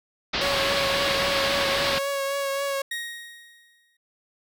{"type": "low-pass noise", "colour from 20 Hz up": "white", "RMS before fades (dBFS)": -26, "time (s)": [0.33, 1.99], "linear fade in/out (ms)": 10, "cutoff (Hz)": 4800, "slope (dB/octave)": 48}
{"type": "tone with vibrato", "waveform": "sawtooth", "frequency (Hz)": 554.4, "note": "C#5", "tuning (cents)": 0, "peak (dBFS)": -21, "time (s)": [0.41, 2.82], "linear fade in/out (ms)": 5, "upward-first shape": "triangle", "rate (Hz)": 3.7, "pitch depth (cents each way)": 25}
{"type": "tone with exponential decay", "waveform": "30% pulse", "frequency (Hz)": 1878, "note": "A#6", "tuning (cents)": 12, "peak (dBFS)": -24, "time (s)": [2.91, 3.97], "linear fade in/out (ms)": 5, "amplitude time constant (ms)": 230}
{"effects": []}